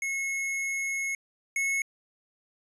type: tone pair in turn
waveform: square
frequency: 2178 / 2188 Hz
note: C#7 / C#7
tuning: -31 / -23 cents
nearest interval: unison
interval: 8 cents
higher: second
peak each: -29 / -26 dBFS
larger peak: second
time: 0.02-1.15 / 1.56-1.82 s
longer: first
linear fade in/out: 2 ms
effects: resampled to 24000 Hz